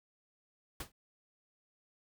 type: noise with exponential decay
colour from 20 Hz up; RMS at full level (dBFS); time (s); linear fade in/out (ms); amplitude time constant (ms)
pink; -36; 0.8-0.92; 5; 25
effects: none